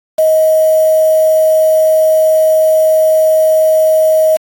sine tone with quantisation, 632 Hz, D#5, 27 cents sharp, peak -6 dBFS, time 0.18-4.37 s, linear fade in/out 10 ms, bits 4, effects AAC 64 kbps

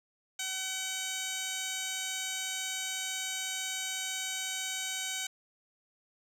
15% pulse tone with band-pass filter, 758 Hz, F#5, 42 cents sharp, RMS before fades -36 dBFS, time 0.39-5.27 s, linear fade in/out 5 ms, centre 5700 Hz, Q 1.5, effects 11-bit

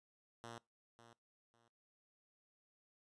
5% pulse tone with echo, 116.54 Hz, A#2, in tune, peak -38 dBFS, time 0.44-0.58 s, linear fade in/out 0 ms, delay 550 ms, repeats 2, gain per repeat -12 dB, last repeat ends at 1.68 s, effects noise-tail reverb RT60 0.2 s tail -21 dB re dry + resampled to 22050 Hz

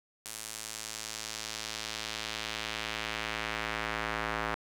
square tone with band-pass filter sweep, 55 Hz, A1, in tune, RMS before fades -37 dBFS, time 0.25-4.55 s, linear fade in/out 5 ms, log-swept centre 9400 to 1400 Hz, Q 1.1, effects 9-bit

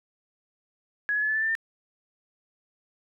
sine tone with pitch steps, 1675 / 1695.4 / 1716.1 / 1737.1 / 1758.3 / 1779.7 / 1801.5 Hz, G#6 / G#6 / A6 / A6 / A6 / A6 / A6, +14 / +35 / -44 / -23 / -2 / +19 / +40 cents, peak -23 dBFS, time 1.09-1.552 s, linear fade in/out 0 ms, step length 66 ms, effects none

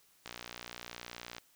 click train, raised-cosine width 0.2 ms, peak -25 dBFS, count 68, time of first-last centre 0.26-1.382 s, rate 59.7 Hz, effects white hiss -67 dBFS RMS until 1.55 s

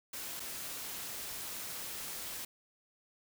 white noise with dropouts, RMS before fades -42 dBFS, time 0.13-2.45 s, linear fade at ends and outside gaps 5 ms, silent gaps 0.397-0.401 s, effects none

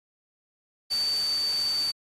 sine tone in noise, 4575 Hz, D8, 46 cents flat, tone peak -24 dBFS, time 0.9-1.92 s, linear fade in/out 20 ms, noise white, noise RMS -38 dBFS, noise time 0.9-1.92 s, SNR +11 dB, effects AAC 32 kbps

